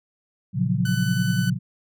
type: chord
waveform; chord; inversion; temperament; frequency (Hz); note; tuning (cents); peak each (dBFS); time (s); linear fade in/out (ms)
sine; Gb major seventh; first; equal; 116.54 / 138.59 / 174.61 / 185; Bb2 / Db3 / F3 / Gb3; 0 / 0 / 0 / 0; -25; 0.53-1.59; 50
type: tone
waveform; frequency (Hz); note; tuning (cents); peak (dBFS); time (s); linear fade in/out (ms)
sawtooth; 1500; F#6; +23; -26; 0.85-1.5; 5
effects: none